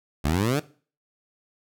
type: exponential sweep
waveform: 15% pulse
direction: up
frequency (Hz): 67.9 to 156.5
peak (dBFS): -15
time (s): 0.24-0.6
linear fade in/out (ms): 10
effects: noise-tail reverb RT60 0.4 s tail -19 dB re dry